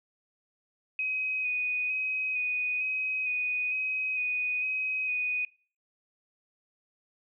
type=tone with vibrato; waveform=sine; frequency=2507 Hz; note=D#7; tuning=12 cents sharp; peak=-27 dBFS; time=0.99-5.45 s; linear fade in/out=2 ms; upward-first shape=square; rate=1.1 Hz; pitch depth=15 cents each way; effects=noise-tail reverb RT60 0.4 s tail -22 dB re dry